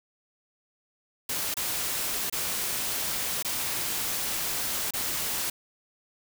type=noise with dropouts; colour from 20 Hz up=white; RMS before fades=-30 dBFS; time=1.29-5.5 s; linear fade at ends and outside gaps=5 ms; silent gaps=1.542-1.568 / 2.299-2.325 / 3.427-3.447 / 4.908-4.936 s; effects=none